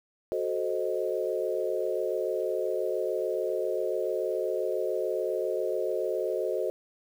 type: chord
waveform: sine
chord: F# diminished seventh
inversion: none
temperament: equal with one note detuned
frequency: 370 / 437.2 / 523.3 / 622.3 Hz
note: F#4 / A4 / C5 / Eb5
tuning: 0 / -11 / 0 / 0 cents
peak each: -32 / -32 / -32 / -33 dBFS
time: 0.32-6.7 s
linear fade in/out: 0 ms
effects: 9-bit